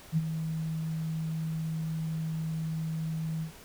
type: tone with ADSR envelope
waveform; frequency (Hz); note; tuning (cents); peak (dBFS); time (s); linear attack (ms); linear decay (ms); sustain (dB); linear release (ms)
sine; 160; D#3; +49; -21; 0.12-3.52; 51; 33; -9; 98
effects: pink hiss -51 dBFS RMS until 3.64 s